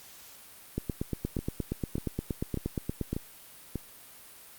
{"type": "two click trains", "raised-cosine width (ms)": 3, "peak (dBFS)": [-17, -19], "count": [21, 5], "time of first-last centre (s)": [[0.78, 3.13], [1.39, 3.757]], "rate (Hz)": [8.51, 1.69], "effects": ["white hiss -51 dBFS RMS until 4.58 s", "Opus 48 kbps"]}